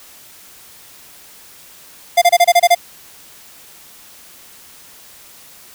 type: tone bursts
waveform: square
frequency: 698.5 Hz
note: F5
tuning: in tune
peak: -7 dBFS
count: 8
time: 2.17-2.75 s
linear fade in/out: 10 ms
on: 48 ms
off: 28 ms
effects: white hiss -42 dBFS RMS until 5.74 s